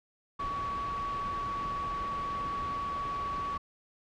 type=tone in noise; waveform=sine; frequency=1129 Hz; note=C#6; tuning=31 cents sharp; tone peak=-32 dBFS; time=0.39-3.58 s; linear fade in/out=10 ms; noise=pink; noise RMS=-41 dBFS; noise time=0.39-3.58 s; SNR=+6 dB; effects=low-pass 3000 Hz 12 dB/octave